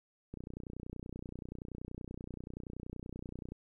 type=click train; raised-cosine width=3 ms; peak=-30 dBFS; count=98; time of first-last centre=0.34-3.52 s; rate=30.5 Hz; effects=12-bit